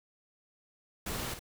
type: noise with echo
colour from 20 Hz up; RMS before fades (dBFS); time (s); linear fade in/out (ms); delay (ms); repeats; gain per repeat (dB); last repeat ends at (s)
pink; -37; 1.06-1.34; 5; 53; 1; -8; 1.393
effects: none